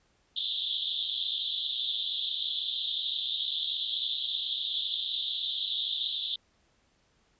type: band-pass noise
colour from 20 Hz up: pink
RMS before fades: -33 dBFS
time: 0.36-6.36 s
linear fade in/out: 5 ms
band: 3300 to 3800 Hz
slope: 96 dB/octave
effects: pink hiss -69 dBFS RMS until 7.39 s + resampled to 16000 Hz